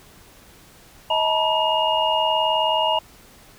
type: tone cluster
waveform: sine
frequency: 634 / 882 / 961 / 2848 Hz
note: D#5 / A5 / B5 / F7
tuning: +32 / +4 / -48 / +33 cents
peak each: -23 dBFS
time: 1.1-2.99 s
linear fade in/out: 5 ms
effects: pink hiss -49 dBFS RMS until 3.58 s